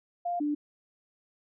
sine tone pair in turn, 700 / 295 Hz, F5 / D4, +4 / +8 cents, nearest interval octave + minor third, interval 1496 cents, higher first, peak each -28 / -26 dBFS, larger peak second, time 0.25-0.4 / 0.4-0.55 s, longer neither, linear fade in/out 10 ms, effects none

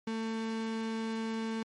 35% pulse tone, 223.7 Hz, A3, 29 cents sharp, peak -31 dBFS, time 0.07-1.63 s, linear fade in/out 5 ms, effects low-pass 6000 Hz 12 dB/octave + MP3 48 kbps

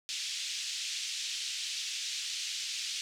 pink band-pass noise, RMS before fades -37 dBFS, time 0.09-3.01 s, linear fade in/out 0 ms, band 2800 to 6900 Hz, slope 24 dB/octave, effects none

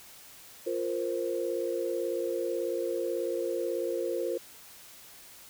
sine chord, F suspended fourth, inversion none, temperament just, 349.2 / 465.6 / 523.8 Hz, F4 / Bb4 / C5, 0 / -2 / +2 cents, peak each -33 dBFS, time 0.66-4.38 s, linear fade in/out 10 ms, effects white hiss -51 dBFS RMS until 5.49 s

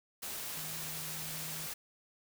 sine tone in noise, 157.6 Hz, D#3, 23 cents sharp, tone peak -48 dBFS, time 0.56-1.67 s, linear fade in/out 10 ms, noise white, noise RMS -41 dBFS, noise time 0.22-1.74 s, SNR -10 dB, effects none

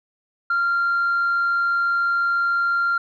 sine tone, 1387 Hz, F6, 12 cents flat, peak -16 dBFS, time 0.5-2.98 s, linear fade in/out 5 ms, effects tanh soft clip ceiling -15 dBFS

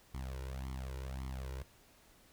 sawtooth tone with flanger, 65.4 Hz, C2, in tune, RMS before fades -42 dBFS, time 0.14-1.63 s, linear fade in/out 5 ms, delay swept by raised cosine 0.92 to 2.12 ms, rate 1.8 Hz, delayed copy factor +0.95, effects pink hiss -64 dBFS RMS until 2.32 s

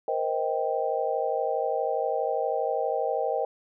sine chord, C minor seventh, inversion third, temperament just, 470.9 / 523.3 / 627.9 / 784.9 Hz, Bb4 / C5 / Eb5 / G5, +18 / 0 / +16 / +2 cents, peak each -30 dBFS, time 0.08-3.45 s, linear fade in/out 2 ms, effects none

